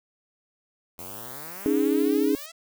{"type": "exponential sweep", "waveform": "5% pulse", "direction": "up", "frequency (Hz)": [82.5, 677], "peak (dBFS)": -30, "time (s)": [0.98, 2.52], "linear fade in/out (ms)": 10}
{"type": "noise", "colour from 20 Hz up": "violet", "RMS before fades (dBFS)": -40, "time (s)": [0.99, 2.46], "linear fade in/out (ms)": 0}
{"type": "chord", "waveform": "sine", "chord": "C# suspended second", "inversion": "none", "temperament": "equal", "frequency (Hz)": [277.2, 311.1, 415.3], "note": ["C#4", "D#4", "G#4"], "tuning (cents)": [0, 0, 0], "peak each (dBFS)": -24, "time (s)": [1.66, 2.35], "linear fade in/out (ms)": 0}
{"effects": []}